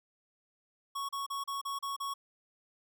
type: tone bursts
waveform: square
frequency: 1108.7 Hz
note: C#6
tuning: in tune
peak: -35 dBFS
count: 7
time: 0.95-2.14 s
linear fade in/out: 10 ms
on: 140 ms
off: 35 ms
effects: none